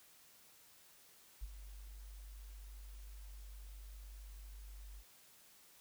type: tone with ADSR envelope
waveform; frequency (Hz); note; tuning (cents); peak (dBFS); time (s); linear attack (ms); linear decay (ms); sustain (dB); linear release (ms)
sine; 49.73; G1; +26; -37; 1.41-5.04; 25; 27; -12; 61
effects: tanh soft clip ceiling -36 dBFS + white hiss -64 dBFS RMS until 5.8 s